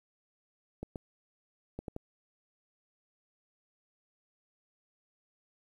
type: clicks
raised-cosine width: 2 ms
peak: -25 dBFS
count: 5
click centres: 0.83 / 0.958 / 1.79 / 1.882 / 1.964 s
effects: 10-bit